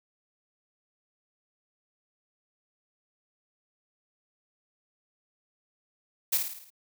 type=noise with echo; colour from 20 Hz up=blue; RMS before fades=-25 dBFS; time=6.32-6.38 s; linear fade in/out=10 ms; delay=54 ms; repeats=6; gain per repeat=-5 dB; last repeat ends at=6.704 s; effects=none